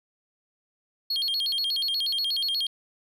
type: tone with vibrato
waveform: triangle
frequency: 3729 Hz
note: A#7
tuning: in tune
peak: -23 dBFS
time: 1.1-2.67 s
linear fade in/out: 5 ms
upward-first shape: square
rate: 8.3 Hz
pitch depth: 260 cents each way
effects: none